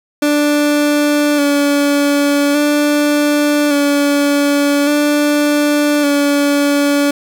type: tone with vibrato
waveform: 30% pulse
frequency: 290 Hz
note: D4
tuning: 22 cents flat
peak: -8 dBFS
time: 0.22-7.11 s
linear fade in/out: 5 ms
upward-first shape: square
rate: 0.43 Hz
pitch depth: 23 cents each way
effects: none